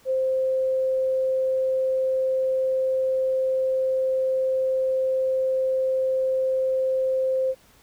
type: tone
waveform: sine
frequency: 523.3 Hz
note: C5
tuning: in tune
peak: -20 dBFS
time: 0.05-7.55 s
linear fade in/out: 50 ms
effects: pink hiss -56 dBFS RMS until 7.82 s